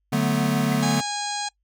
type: chord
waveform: square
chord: B minor seventh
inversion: first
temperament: equal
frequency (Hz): 146.83 / 185 / 220 / 246.9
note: D3 / F#3 / A3 / B3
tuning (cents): 0 / 0 / 0 / 0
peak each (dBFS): -25 / -29 / -25 / -26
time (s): 0.12-1.01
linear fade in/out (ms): 10
type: tone with exponential decay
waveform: sine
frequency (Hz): 2017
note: B6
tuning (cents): +36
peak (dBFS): -31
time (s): 0.72-0.81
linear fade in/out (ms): 5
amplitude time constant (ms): 19
type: harmonic tone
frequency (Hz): 822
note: G#5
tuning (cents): -18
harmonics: 1 / 2 / 3 / 4 / 5 / 6 / 7 / 8 / 9 / 10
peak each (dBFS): -29 / -36 / -38 / -37 / -34 / -38 / -43 / -34 / -40 / -42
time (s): 0.82-1.49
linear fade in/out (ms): 10
effects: noise-tail reverb RT60 0.1 s tail -23 dB re dry + added 50 Hz sine -70 dBFS peak until 1.63 s